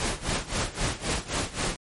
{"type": "noise with tremolo", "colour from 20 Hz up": "pink", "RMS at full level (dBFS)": -26, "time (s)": [0, 1.76], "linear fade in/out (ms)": 0, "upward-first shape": "sine", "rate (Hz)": 3.8, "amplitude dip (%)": 85, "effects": ["MP3 48 kbps"]}